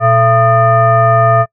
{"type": "tone with frequency modulation", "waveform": "sine", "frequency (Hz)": 675, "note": "E5", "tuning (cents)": 41, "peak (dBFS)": -6, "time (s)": [0, 1.46], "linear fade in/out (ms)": 50, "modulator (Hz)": 556, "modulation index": 1.2, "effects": ["noise-tail reverb RT60 0.1 s tail -25 dB re dry"]}